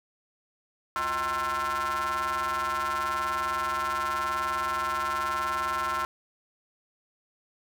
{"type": "ring-modulated tone", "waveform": "40% pulse", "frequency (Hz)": 142.3, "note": "C#3", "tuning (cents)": 46, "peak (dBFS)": -23, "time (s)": [0.96, 6.05], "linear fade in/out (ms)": 0, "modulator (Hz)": 1200, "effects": []}